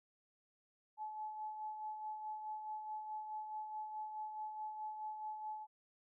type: tone with tremolo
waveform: sine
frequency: 859 Hz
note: A5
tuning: 42 cents flat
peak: -40 dBFS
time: 0.97-5.67 s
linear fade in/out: 50 ms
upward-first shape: sine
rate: 4.7 Hz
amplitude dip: 45%
effects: none